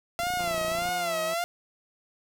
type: tone with vibrato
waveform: sawtooth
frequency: 678 Hz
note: E5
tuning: 49 cents sharp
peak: -23 dBFS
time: 0.19-1.44 s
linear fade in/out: 0 ms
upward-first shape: sine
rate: 1.7 Hz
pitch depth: 110 cents each way
type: click train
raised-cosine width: 3 ms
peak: -30 dBFS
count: 21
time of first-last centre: 0.2-0.89 s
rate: 29 Hz
type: tone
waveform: 10% pulse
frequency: 174.61 Hz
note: F3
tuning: in tune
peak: -30 dBFS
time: 0.39-1.34 s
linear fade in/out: 5 ms
effects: none